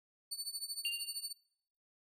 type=tone with tremolo; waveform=25% pulse; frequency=4491 Hz; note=C#8; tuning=22 cents sharp; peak=-31 dBFS; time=0.31-1.33 s; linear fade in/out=10 ms; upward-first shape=triangle; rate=13 Hz; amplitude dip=95%
type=tone with exponential decay; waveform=sine; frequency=2794 Hz; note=F7; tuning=in tune; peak=-32 dBFS; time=0.85-1.31 s; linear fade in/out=1 ms; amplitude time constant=100 ms
effects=noise-tail reverb RT60 0.7 s tail -24 dB re dry